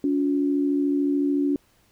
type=tone pair together; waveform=sine; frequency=283.7 / 357.4 Hz; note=C#4 / F4; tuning=+40 / +40 cents; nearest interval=major third; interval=400 cents; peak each=-20 / -28 dBFS; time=0.04-1.56 s; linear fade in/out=2 ms; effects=pink hiss -62 dBFS RMS until 1.91 s